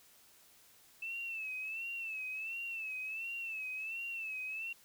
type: tone with vibrato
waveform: sine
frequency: 2637 Hz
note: E7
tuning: in tune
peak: -38 dBFS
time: 1.02-4.73 s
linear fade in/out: 5 ms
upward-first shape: sine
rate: 1.4 Hz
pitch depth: 81 cents each way
effects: white hiss -63 dBFS RMS until 4.84 s